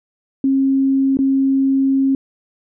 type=tone with dropouts; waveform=sine; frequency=270 Hz; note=C#4; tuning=45 cents flat; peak=-12 dBFS; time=0.44-2.15 s; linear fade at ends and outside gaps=2 ms; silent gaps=1.171-1.189 s; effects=none